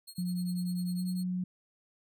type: tone with tremolo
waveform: 20% pulse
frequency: 4278 Hz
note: C8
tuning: 38 cents sharp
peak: -37 dBFS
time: 0.07-1.24 s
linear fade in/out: 10 ms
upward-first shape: triangle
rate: 10 Hz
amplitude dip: 100%
type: tone with pitch glide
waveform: sine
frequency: 178.6 to 181.83 Hz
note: F3 to F#3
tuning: +39 to -30 cents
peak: -30 dBFS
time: 0.18-1.44 s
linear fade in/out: 5 ms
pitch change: +31 cents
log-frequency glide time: 0.96-1.02 s
effects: none